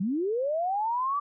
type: linear sweep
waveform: sine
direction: up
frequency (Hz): 172.3 to 1174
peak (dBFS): -25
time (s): 0-1.2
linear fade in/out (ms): 10
effects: none